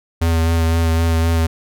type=tone with vibrato; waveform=square; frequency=82.41 Hz; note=E2; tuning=in tune; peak=-14 dBFS; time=0.21-1.47 s; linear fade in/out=10 ms; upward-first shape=sine; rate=3.9 Hz; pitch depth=20 cents each way; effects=none